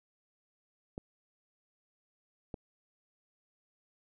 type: clicks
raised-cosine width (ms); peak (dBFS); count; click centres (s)
2; -26 / -26; 2; 0.979 / 2.542
effects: none